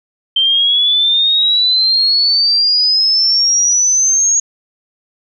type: exponential sweep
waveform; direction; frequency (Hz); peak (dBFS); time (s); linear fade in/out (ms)
sine; up; 3125 to 6645; -9; 0.36-4.4; 5
effects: none